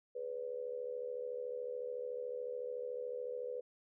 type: tone with amplitude modulation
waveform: sine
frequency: 495.2 Hz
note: B4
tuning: 5 cents sharp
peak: -35 dBFS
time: 0.15-3.61 s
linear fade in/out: 10 ms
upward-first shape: sine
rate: 73.8 Hz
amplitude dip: 80%
effects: none